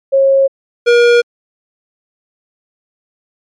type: tone pair in turn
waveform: sine / square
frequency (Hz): 543 / 476.9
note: C#5 / A#4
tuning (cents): -36 / +39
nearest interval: major second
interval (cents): 225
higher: first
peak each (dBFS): -6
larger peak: neither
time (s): 0.12-0.48 / 0.86-1.22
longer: neither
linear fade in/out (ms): 20
effects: low-pass 4000 Hz 12 dB/octave + MP3 96 kbps